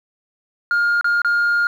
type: tone with dropouts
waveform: sine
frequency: 1414 Hz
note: F6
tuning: 21 cents sharp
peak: -12 dBFS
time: 0.71-1.67 s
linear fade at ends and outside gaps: 1 ms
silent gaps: 1.011-1.044 / 1.218-1.247 s
effects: tanh soft clip ceiling -13 dBFS + 8-bit